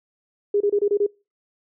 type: tone bursts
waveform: sine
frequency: 408.8 Hz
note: G#4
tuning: 27 cents flat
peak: -16 dBFS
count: 6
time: 0.54-1.065 s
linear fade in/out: 5 ms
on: 65 ms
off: 27 ms
effects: noise-tail reverb RT60 0.3 s tail -25 dB re dry